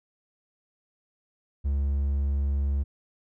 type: tone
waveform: triangle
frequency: 69.9 Hz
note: C#2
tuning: 15 cents sharp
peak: -21 dBFS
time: 1.64-2.84 s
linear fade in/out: 20 ms
effects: none